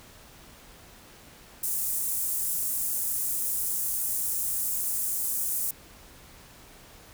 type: high-pass noise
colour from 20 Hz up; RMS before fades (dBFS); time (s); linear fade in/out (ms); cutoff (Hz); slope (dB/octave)
pink; -29; 1.63-5.71; 5; 8600; 24
effects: pink hiss -51 dBFS RMS until 7.13 s